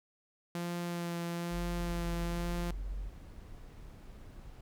sawtooth tone with vibrato, 172.2 Hz, F3, 24 cents flat, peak -31 dBFS, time 0.55-2.71 s, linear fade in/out 2 ms, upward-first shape sine, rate 1.1 Hz, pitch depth 14 cents each way
sine tone, 45.92 Hz, F#1, 12 cents flat, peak -36 dBFS, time 1.5-3.12 s, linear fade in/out 50 ms
brown noise, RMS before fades -49 dBFS, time 1.77-4.61 s, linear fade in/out 5 ms
effects none

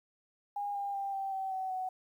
sine tone with pitch steps, 814 / 802.3 / 790.8 / 779.5 / 768.3 / 757.3 / 746.4 Hz, G#5 / G5 / G5 / G5 / G5 / F#5 / F#5, -35 / +40 / +15 / -10 / -35 / +40 / +15 cents, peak -33 dBFS, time 0.56-1.89 s, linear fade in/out 5 ms, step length 190 ms, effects 11-bit

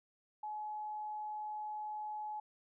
sine tone, 849 Hz, G#5, 38 cents sharp, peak -39 dBFS, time 0.43-2.4 s, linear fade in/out 5 ms, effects none

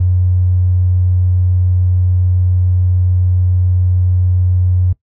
triangle tone, 90.7 Hz, F#2, 34 cents flat, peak -5 dBFS, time 0-4.93 s, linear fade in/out 10 ms, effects noise-tail reverb RT60 0.1 s tail -22 dB re dry + tanh soft clip ceiling -7 dBFS

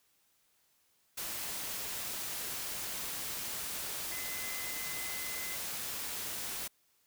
sine tone in noise, 2041 Hz, C7, 44 cents flat, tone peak -44 dBFS, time 4.11-5.56 s, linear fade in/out 10 ms, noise white, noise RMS -39 dBFS, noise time 1.17-6.68 s, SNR -8 dB, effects white hiss -72 dBFS RMS until 7.06 s

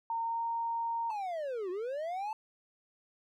sine tone with pitch glide, 917 to 925 Hz, A#5 to A#5, -29 to -14 cents, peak -31 dBFS, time 0.1-1.11 s, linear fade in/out 2 ms, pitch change +15 cents, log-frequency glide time 0.23-0.43 s
triangle linear two-way sweep, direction down then up, 889 to 349.2 to 889 Hz, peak -32 dBFS, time 1.1-2.33 s, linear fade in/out 2 ms, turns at 1.7 s
effects none

